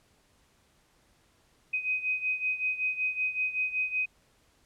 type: beating tone pair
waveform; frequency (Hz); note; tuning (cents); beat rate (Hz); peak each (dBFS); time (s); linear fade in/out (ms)
sine; 2510 / 2515.3; D#7 / D#7; +15 / +18; 5.3; -29 / -33; 1.73-4.06; 10
effects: pink hiss -66 dBFS RMS until 4.65 s + low-pass 11000 Hz 12 dB/octave